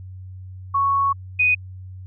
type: tone pair in turn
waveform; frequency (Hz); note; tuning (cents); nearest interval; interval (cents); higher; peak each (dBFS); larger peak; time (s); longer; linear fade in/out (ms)
sine; 1108.7 / 2489; C#6 / D#7; 0 / 0; octave + major second; 1400; second; -16 / -14; second; 0.74-1.13 / 1.39-1.55; first; 10
effects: added 93 Hz sine -34 dBFS peak until 2.06 s